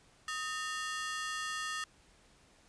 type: ring-modulated tone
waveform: sawtooth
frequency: 1537 Hz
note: G6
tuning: 35 cents flat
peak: -29 dBFS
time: 0.28-1.84 s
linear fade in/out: 2 ms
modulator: 283 Hz
effects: pink hiss -64 dBFS RMS until 2.68 s + resampled to 22050 Hz